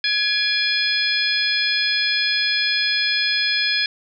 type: harmonic tone with a mistuned harmonic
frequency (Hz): 840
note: G#5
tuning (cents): +19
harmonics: 2 / 3 / 4 / 5 / 6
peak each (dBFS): -24 / -24 / -24 / -24 / -24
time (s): 0.04-3.86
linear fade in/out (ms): 2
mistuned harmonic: 3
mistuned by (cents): -83
effects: none